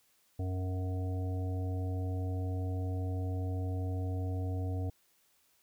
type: harmonic tone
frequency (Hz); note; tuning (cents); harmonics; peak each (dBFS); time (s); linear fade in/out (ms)
92.5; F#2; 0; 1 / 3 / 5 / 7 / 8; -32 / -42 / -46 / -49 / -50; 0.39-4.9; 5
effects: white hiss -70 dBFS RMS until 5.62 s